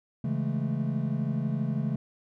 triangle chord, A major seventh, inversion first, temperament equal, 138.59 / 164.81 / 207.7 / 220 Hz, C#3 / E3 / G#3 / A3, 0 / 0 / 0 / 0 cents, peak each -28 / -31 / -33 / -30 dBFS, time 0.24-1.96 s, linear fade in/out 5 ms, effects none

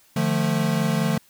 square chord, D minor, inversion none, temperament equal with one note detuned, 150.18 / 174.61 / 220 Hz, D3 / F3 / A3, +39 / 0 / 0 cents, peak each -25 dBFS, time 0.16-1.18 s, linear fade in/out 5 ms, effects white hiss -57 dBFS RMS until 1.29 s

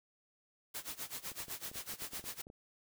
white noise with tremolo, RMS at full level -41 dBFS, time 0.74-2.42 s, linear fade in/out 10 ms, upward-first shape sine, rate 7.9 Hz, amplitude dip 90%
clicks, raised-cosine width 2 ms, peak -39 dBFS, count 12, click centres 1.317 / 1.405 / 1.483 / 1.715 / 1.758 / 1.938 / 2.022 / 2.134 / 2.195 / 2.241 / 2.469 / 2.501 s
effects none

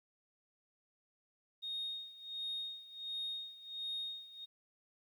sine tone with tremolo, 3714 Hz, A#7, 7 cents flat, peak -36 dBFS, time 1.62-4.46 s, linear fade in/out 20 ms, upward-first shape sine, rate 1.4 Hz, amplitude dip 85%, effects tanh soft clip ceiling -33 dBFS + 12-bit

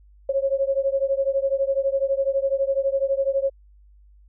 sine beating tone pair, 540 / 552 Hz, C#5 / C#5, -45 / -7 cents, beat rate 12 Hz, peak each -22 / -23 dBFS, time 0.29-3.5 s, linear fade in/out 5 ms, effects added 50 Hz sine -49 dBFS peak until 4.28 s

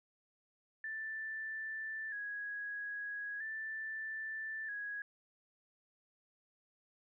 sine tone with vibrato, 1713 Hz, A6, 47 cents flat, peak -39 dBFS, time 0.84-5.02 s, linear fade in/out 2 ms, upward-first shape square, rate 0.39 Hz, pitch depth 53 cents each way, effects none

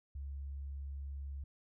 sine tone, 69.5 Hz, C#2, 5 cents sharp, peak -40 dBFS, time 0.15-1.44 s, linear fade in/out 5 ms, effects none

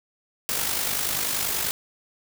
white noise with amplitude modulation, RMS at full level -24 dBFS, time 0.49-1.71 s, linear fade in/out 0 ms, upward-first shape sine, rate 50.3 Hz, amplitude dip 50%, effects none

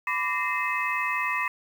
sine tone cluster, 1004 / 1164 / 1843 / 2072 / 2578 Hz, B5 / D6 / A#6 / C7 / E7, +28 / -16 / -20 / -17 / -39 cents, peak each -31 dBFS, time 0.07-1.48 s, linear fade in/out 2 ms, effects 8-bit

